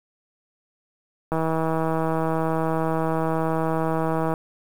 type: click train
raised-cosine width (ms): 1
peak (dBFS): -11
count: 487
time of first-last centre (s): 1.32-4.339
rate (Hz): 161
effects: 7-bit